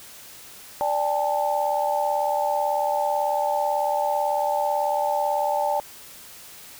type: chord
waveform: sine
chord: D suspended fourth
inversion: none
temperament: equal with one note detuned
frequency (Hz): 587.3 / 801.9 / 880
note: D5 / G5 / A5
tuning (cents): 0 / +39 / 0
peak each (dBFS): -25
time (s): 0.81-5.8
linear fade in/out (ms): 0
effects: white hiss -44 dBFS RMS until 6.79 s